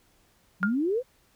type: exponential sweep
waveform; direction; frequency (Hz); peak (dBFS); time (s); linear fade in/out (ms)
sine; up; 174.61 to 536; -23; 0.6-1.03; 50
type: tone with exponential decay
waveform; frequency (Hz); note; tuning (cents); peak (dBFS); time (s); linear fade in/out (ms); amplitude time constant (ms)
sine; 1411; F6; +17; -19; 0.63-0.75; 0; 26
effects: pink hiss -64 dBFS RMS until 1.35 s